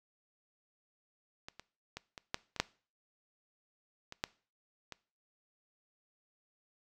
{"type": "clicks", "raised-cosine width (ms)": 0.2, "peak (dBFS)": [-27, -29, -24, -28, -15, -26, -10, -27, -15, -26], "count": 10, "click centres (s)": [1.485, 1.596, 1.97, 2.178, 2.344, 2.563, 2.6, 4.124, 4.239, 4.923], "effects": ["noise-tail reverb RT60 0.4 s tail -21 dB re dry"]}